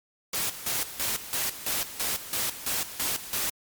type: noise with tremolo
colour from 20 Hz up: white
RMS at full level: -28 dBFS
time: 0.33-3.5 s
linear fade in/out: 5 ms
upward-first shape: square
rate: 3 Hz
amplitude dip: 75%
effects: MP3 96 kbps